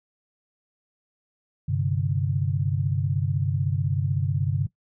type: chord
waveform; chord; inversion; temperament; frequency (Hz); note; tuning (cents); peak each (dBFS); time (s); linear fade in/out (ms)
sine; G suspended fourth; none; equal with one note detuned; 97.1 / 130.81 / 146.83; G2 / C3 / D3; -16 / 0 / 0; -26; 1.68-4.67; 10
effects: noise-tail reverb RT60 0.1 s tail -18 dB re dry